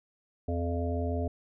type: harmonic tone with a mistuned harmonic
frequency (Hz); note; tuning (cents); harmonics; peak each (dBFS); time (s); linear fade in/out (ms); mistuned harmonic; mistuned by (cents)
86; F2; -26; 1 / 3 / 5 / 7 / 8; -30 / -35 / -37 / -38 / -39; 0.48-1.28; 5; 1; -68
effects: none